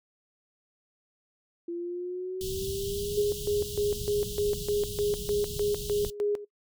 sine exponential sweep, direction up, 340.8 to 417.3 Hz, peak -31 dBFS, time 1.68-3.22 s, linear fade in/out 5 ms
pink band-stop noise, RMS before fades -37 dBFS, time 2.41-6.1 s, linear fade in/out 0 ms, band 220 to 2900 Hz, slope 96 dB/octave
sine tone with tremolo, 412.6 Hz, G#4, 11 cents flat, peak -24 dBFS, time 3.17-6.45 s, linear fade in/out 10 ms, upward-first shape square, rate 3.3 Hz, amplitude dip 80%
effects noise-tail reverb RT60 0.1 s tail -20 dB re dry

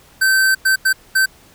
square tone bursts at uneven times, 1546 Hz, G6, 24 cents flat, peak -12 dBFS, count 4, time 0.21-0.55 / 0.65-0.76 / 0.85-0.93 / 1.15-1.26 s, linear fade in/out 10 ms, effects pink hiss -48 dBFS RMS until 1.54 s

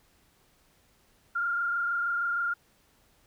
sine tone with frequency modulation, 1400 Hz, F6, 4 cents sharp, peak -26 dBFS, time 1.35-2.54 s, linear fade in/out 10 ms, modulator 26.4 Hz, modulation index 0.99, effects pink hiss -65 dBFS RMS until 3.26 s

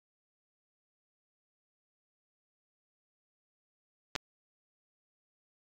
clicks, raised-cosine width 0.2 ms, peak -15 dBFS, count 2, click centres 4.154 / 4.161 s, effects AAC 64 kbps

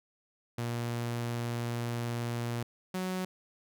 sawtooth tone pair in turn, 118.6 / 185.2 Hz, A#2 / F#3, +30 / +2 cents, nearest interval minor sixth, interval 772 cents, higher second, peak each -28 dBFS, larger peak neither, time 0.58-2.63 / 2.94-3.25 s, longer first, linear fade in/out 5 ms, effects none

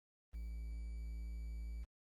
triangle tone with quantisation, 56.1 Hz, A1, 34 cents sharp, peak -40 dBFS, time 0.33-1.85 s, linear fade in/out 20 ms, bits 11, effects Opus 32 kbps

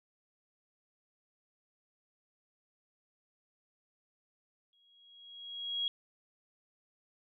sine tone with exponential growth, 3300 Hz, G#7, 12 cents flat, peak -29 dBFS, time 4.73-5.88 s, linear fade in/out 1 ms, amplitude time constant 250 ms, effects none

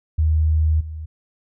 sine tone with level steps, 78.3 Hz, D#2, 11 cents sharp, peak -14 / -28 dBFS, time 0.18-1.06 s, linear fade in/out 10 ms, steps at 0.8 s, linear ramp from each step 10 ms, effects none

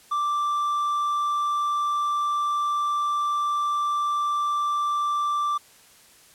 triangle tone, 1174.7 Hz, D6, in tune, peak -20 dBFS, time 0.11-5.58 s, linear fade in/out 10 ms, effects white hiss -53 dBFS RMS until 6.34 s + low-pass 12000 Hz 12 dB/octave

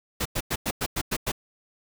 pink noise bursts, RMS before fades -27 dBFS, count 8, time 0.2-1.319 s, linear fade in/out 10 ms, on 55 ms, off 97 ms, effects none

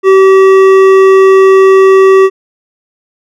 sine tone with hard clipping, 383.7 Hz, G4, 37 cents flat, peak -3 dBFS, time 0.03-2.3 s, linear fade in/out 50 ms, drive 11 dB, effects none

